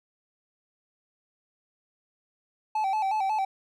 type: tone with vibrato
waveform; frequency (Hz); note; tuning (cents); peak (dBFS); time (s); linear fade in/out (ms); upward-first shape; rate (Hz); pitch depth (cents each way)
triangle; 817; G#5; -29; -22; 2.75-3.45; 5; square; 5.5; 96
effects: none